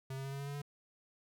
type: tone with pitch steps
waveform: square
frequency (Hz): 133.4 / 135.11 / 136.83 / 138.58 / 140.36 / 142.15 / 143.97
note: C3 / C#3 / C#3 / C#3 / C#3 / C#3 / D3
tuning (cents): +34 / -44 / -22 / 0 / +22 / +44 / -34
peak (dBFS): -40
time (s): 0.1-0.618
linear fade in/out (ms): 5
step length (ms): 74
effects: none